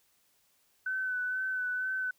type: tone with vibrato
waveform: sine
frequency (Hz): 1510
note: F#6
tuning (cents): +35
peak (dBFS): -30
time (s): 0.86-2.11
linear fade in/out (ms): 5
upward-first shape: sine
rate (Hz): 2.1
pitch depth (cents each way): 24
effects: white hiss -70 dBFS RMS until 2.18 s